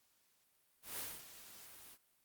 white noise with ADSR envelope, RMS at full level -42 dBFS, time 0.82-1.98 s, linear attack 160 ms, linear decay 240 ms, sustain -14 dB, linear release 56 ms, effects white hiss -75 dBFS RMS until 2.24 s + Opus 48 kbps

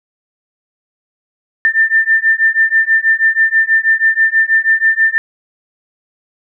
sine beating tone pair, 1787 / 1793.2 Hz, A6 / A6, +26 / +32 cents, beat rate 6.2 Hz, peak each -12 dBFS, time 1.65-5.18 s, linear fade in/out 0 ms, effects none

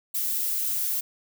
violet noise, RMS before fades -27 dBFS, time 0.14-1.01 s, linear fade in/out 10 ms, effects none

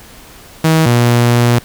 sawtooth tone pair in turn, 160 / 119.86 Hz, D#3 / A#2, +49 / +49 cents, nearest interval perfect fourth, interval 500 cents, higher first, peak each -4 dBFS, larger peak neither, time 0.64-0.86 / 0.86-1.59 s, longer second, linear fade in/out 5 ms, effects pink hiss -38 dBFS RMS until 1.64 s

